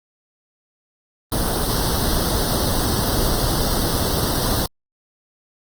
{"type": "noise with comb filter", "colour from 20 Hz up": "pink", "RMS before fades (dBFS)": -20, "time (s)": [1.32, 4.66], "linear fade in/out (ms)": 2, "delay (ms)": 0.21, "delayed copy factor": 0.9, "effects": ["Opus 24 kbps"]}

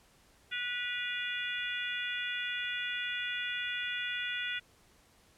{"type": "harmonic tone with a mistuned harmonic", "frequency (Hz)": 489.1, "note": "B4", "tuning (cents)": -17, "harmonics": [3, 4, 5, 6, 7], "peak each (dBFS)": [-38, -39, -40, -41, -41], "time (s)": [0.51, 4.6], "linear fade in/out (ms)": 20, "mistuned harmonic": 6, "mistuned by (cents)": -59, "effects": ["pink hiss -64 dBFS RMS until 5.37 s", "low-pass 12000 Hz 12 dB/octave"]}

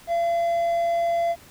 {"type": "tone", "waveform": "triangle", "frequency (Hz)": 681, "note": "F5", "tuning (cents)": -44, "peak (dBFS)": -18, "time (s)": [0.07, 1.36], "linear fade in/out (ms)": 50, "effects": ["pink hiss -49 dBFS RMS until 1.5 s"]}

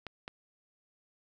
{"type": "clicks", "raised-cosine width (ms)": 0.3, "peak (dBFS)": -24, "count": 2, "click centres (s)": [0.067, 0.279], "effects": []}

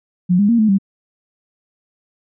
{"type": "tone with pitch steps", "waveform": "sine", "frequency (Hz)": [179.2, 203.8, 233.8, 216.7, 195.5], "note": ["F3", "G#3", "A#3", "A3", "G3"], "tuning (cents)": [45, -32, 5, -26, -4], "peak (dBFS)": -10, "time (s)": [0.29, 0.785], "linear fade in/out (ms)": 20, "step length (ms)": 99, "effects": []}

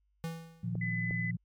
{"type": "tone with exponential decay", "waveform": "square", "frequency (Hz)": 164.7, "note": "E3", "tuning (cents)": -1, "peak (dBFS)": -33, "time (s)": [0.24, 0.8], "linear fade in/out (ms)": 0, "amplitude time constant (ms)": 120}
{"type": "chord", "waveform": "sine", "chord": "Bb suspended fourth", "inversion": "none", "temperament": "just", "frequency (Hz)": [116.54, 155.39, 174.81], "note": ["Bb2", "Eb3", "F3"], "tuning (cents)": [0, -2, 2], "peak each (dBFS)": [-35, -41, -35], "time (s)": [0.63, 1.37], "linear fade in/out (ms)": 10}
{"type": "clicks", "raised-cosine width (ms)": 2, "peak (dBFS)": -29, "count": 2, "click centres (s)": [0.754, 1.109]}
{"type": "tone", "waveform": "sine", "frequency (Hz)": 2009, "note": "B6", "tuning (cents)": 29, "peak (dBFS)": -34, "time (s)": [0.81, 1.31], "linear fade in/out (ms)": 5}
{"effects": ["added 50 Hz sine -70 dBFS peak until 1.44 s", "MP3 96 kbps"]}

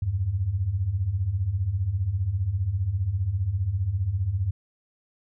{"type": "beating tone pair", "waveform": "sine", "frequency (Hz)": [84, 99], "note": ["E2", "G2"], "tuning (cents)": [33, 18], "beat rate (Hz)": 15, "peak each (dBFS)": [-29, -24], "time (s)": [0.02, 4.51], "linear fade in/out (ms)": 5, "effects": []}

